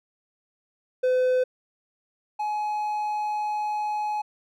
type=tone pair in turn; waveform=triangle; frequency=508 / 843.6 Hz; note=B4 / G#5; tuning=+49 / +27 cents; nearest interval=major sixth; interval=878 cents; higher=second; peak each=-17 / -23 dBFS; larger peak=first; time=1.03-1.44 / 2.39-4.22 s; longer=second; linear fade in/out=10 ms; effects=none